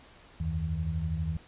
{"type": "tone cluster", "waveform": "sine", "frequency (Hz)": [77.9, 90.2, 159.6], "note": ["D#2", "F#2", "D#3"], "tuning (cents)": [3, -44, 44], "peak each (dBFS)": [-32, -35, -32], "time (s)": [0.4, 1.37], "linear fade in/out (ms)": 5, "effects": ["pink hiss -55 dBFS RMS until 1.47 s", "resampled to 8000 Hz"]}